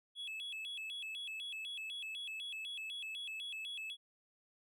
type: tone with vibrato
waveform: triangle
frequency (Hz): 2960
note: F#7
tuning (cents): 0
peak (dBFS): -40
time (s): 0.15-3.97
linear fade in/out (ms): 50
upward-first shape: square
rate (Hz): 4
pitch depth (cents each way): 220
effects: none